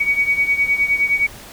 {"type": "beating tone pair", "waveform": "sine", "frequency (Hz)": [2250, 2259.7], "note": ["C#7", "C#7"], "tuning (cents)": [25, 33], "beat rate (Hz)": 9.7, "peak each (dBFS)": [-16, -20], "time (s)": [0, 1.27], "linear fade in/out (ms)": 10, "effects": ["pink hiss -38 dBFS RMS until 1.52 s"]}